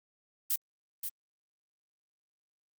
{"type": "noise with echo", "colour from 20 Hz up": "violet", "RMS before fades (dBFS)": -29, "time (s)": [0.5, 0.56], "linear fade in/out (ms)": 5, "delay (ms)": 530, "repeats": 1, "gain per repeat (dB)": -6, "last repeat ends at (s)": 1.09, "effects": ["Opus 48 kbps"]}